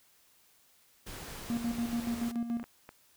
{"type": "noise", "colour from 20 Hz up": "pink", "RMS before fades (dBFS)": -44, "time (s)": [1.06, 2.32], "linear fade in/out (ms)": 10}
{"type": "tone with tremolo", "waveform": "triangle", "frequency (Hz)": 234.8, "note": "A#3", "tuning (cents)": 13, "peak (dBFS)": -27, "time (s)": [1.5, 2.63], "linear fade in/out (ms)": 0, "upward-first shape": "square", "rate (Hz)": 7, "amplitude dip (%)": 60}
{"type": "clicks", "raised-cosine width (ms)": 0.5, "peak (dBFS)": -31, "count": 5, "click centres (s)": [2.085, 2.234, 2.598, 2.64, 2.891]}
{"effects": ["white hiss -65 dBFS RMS until 3.16 s"]}